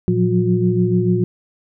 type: tone cluster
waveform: sine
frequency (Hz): 115.1 / 175.9 / 182.7 / 359.9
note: A#2 / F3 / F#3 / F#4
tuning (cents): -22 / +13 / -22 / -48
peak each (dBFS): -19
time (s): 0.08-1.24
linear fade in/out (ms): 0
effects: none